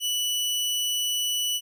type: tone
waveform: sawtooth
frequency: 2960 Hz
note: F#7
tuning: in tune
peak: -21 dBFS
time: 0-1.61 s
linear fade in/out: 50 ms
effects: none